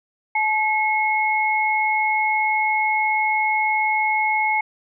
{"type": "tone pair together", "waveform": "sine", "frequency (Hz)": [861.5, 2173], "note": ["A5", "C#7"], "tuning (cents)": [-37, -35], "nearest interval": "octave + major third", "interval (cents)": 1602, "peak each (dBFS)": -20, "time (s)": [0.35, 4.61], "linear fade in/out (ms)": 5, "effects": []}